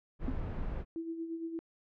brown noise, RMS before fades -36 dBFS, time 0.19-0.85 s, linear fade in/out 50 ms
sine tone with exponential decay, 261.6 Hz, C4, in tune, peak -28 dBFS, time 0.28-0.38 s, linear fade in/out 1 ms, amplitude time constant 21 ms
sine tone with tremolo, 329.6 Hz, E4, in tune, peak -34 dBFS, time 0.96-1.59 s, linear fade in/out 0 ms, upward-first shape sine, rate 8.7 Hz, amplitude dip 55%
effects low-pass 2000 Hz 12 dB/octave

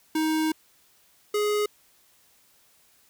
square tone pair in turn, 314.4 / 417.7 Hz, D#4 / G#4, +18 / +10 cents, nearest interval perfect fourth, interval 492 cents, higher second, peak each -23 / -23 dBFS, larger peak neither, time 0.15-0.52 / 1.34-1.66 s, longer first, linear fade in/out 5 ms, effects white hiss -61 dBFS RMS until 3.09 s

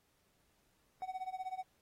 triangle tone with tremolo, 750 Hz, F#5, 23 cents sharp, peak -34 dBFS, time 1.02-1.63 s, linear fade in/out 0 ms, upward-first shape sine, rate 16 Hz, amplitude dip 90%, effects pink hiss -75 dBFS RMS until 1.81 s + AAC 48 kbps

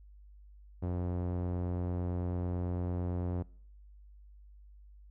sawtooth tone with low-pass filter, 89 Hz, F2, 33 cents sharp, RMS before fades -34 dBFS, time 0.82-3.43 s, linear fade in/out 10 ms, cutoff 650 Hz, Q 0.74, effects noise-tail reverb RT60 0.6 s tail -24 dB re dry + added 50 Hz sine -52 dBFS peak until 5.1 s

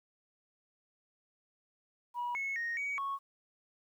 sine tone with pitch steps, 967 / 2191 / 1862 / 2257 / 1104 Hz, B5 / C#7 / A#6 / C#7 / C#6, -37 / -21 / -2 / +31 / -7 cents, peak -32 dBFS, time 2.14-3.19 s, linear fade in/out 50 ms, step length 210 ms, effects tanh soft clip ceiling -30 dBFS + 11-bit

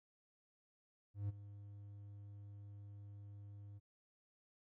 triangle tone with ADSR envelope, 101.6 Hz, G#2, 38 cents flat, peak -34 dBFS, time 1.14-3.8 s, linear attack 150 ms, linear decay 21 ms, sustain -15 dB, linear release 28 ms, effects none

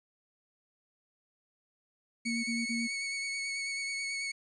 sine tone bursts, 233.1 Hz, A#3, in tune, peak -32 dBFS, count 3, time 2.25-2.878 s, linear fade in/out 20 ms, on 190 ms, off 29 ms
sawtooth tone with vibrato, 2217 Hz, C#7, in tune, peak -30 dBFS, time 2.25-4.32 s, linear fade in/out 10 ms, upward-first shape sine, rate 9.2 Hz, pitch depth 17 cents each way
effects resampled to 22050 Hz + 11-bit

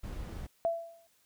brown noise, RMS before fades -40 dBFS, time 0.03-0.47 s, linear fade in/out 10 ms
sine tone with exponential decay, 670 Hz, E5, 28 cents sharp, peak -24 dBFS, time 0.65-1.07 s, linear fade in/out 0 ms, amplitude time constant 91 ms
effects white hiss -69 dBFS RMS until 1.25 s

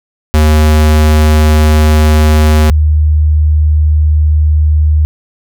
square / sine tone pair in turn, 76.8 / 76.31 Hz, D#2 / D#2, -22 / -33 cents, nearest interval unison, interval 11 cents, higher first, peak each -5 dBFS, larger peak neither, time 0.34-2.7 / 2.7-5.05 s, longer first, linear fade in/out 0 ms, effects none

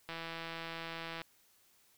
click train, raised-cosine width 0.3 ms, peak -26 dBFS, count 187, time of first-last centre 0.09-1.217 s, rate 165 Hz, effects white hiss -68 dBFS RMS until 1.97 s

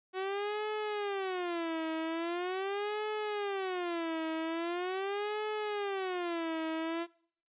sawtooth tone with vibrato, 370 Hz, F#4, in tune, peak -29 dBFS, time 0.13-7.07 s, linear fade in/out 50 ms, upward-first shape sine, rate 0.42 Hz, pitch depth 250 cents each way, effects noise-tail reverb RT60 0.6 s tail -25 dB re dry + resampled to 8000 Hz

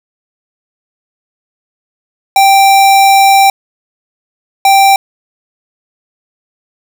square tone bursts at uneven times, 784 Hz, G5, in tune, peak -4 dBFS, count 2, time 2.36-3.5 / 4.65-4.96 s, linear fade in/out 2 ms, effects none

